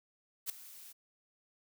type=noise with ADSR envelope; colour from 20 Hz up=blue; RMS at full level=-34 dBFS; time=0.46-0.93 s; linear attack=37 ms; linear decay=3 ms; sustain=-18 dB; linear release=17 ms; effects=none